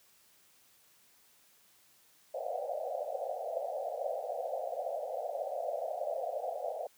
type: band-pass noise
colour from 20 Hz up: white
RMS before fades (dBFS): -37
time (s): 2.34-6.87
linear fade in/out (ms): 5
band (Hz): 500 to 750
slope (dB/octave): 96
effects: white hiss -65 dBFS RMS until 6.97 s + high-pass 80 Hz 12 dB/octave